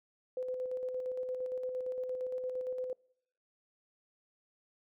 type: tone with tremolo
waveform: sine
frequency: 508 Hz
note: B4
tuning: 49 cents sharp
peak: -33 dBFS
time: 0.37-2.93 s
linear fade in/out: 2 ms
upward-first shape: square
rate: 8.7 Hz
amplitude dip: 35%
effects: noise-tail reverb RT60 0.7 s tail -26 dB re dry